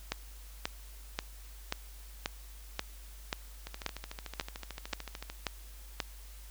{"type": "two click trains", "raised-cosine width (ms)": 0.2, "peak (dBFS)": [-14, -23], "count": [12, 23], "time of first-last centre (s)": [[0.12, 6.002], [3.67, 5.3]], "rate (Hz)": [1.87, 13.5], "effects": ["added 50 Hz sine -47 dBFS peak until 6.5 s", "white hiss -56 dBFS RMS until 6.5 s"]}